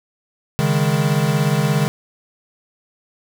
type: chord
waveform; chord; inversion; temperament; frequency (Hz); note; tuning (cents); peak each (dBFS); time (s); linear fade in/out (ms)
square; C# suspended second; none; equal with one note detuned; 138.59 / 155.56 / 204.3; C#3 / D#3 / G#3; 0 / 0 / -28; -20 / -19 / -23; 0.59-1.88; 0
effects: none